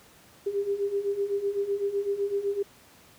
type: beating tone pair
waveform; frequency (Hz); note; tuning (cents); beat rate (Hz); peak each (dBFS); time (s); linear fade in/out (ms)
sine; 395.7 / 403.6; G4 / G#4; +16 / -49; 7.9; -31 / -27; 0.46-2.63; 10
effects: pink hiss -55 dBFS RMS until 3.18 s + high-pass 80 Hz 12 dB/octave